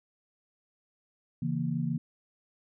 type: chord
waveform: sine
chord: A# diminished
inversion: first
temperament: equal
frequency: 138.59 / 164.81 / 233.1 Hz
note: C#3 / E3 / A#3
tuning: 0 / 0 / 0 cents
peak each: -33 / -31 / -33 dBFS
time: 1.42-1.98 s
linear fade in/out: 5 ms
effects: none